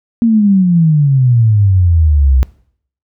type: exponential sweep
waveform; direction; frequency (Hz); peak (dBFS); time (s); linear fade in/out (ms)
sine; down; 235.5 to 62.5; -6; 0.22-2.43; 0
effects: noise-tail reverb RT60 0.6 s tail -21 dB re dry